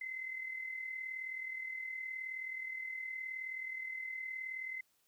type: tone with amplitude modulation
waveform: sine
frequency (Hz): 2056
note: C7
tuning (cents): -31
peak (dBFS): -37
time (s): 0.01-4.81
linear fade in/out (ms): 5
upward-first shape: sine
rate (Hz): 39.1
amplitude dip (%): 55
effects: white hiss -75 dBFS RMS until 5.07 s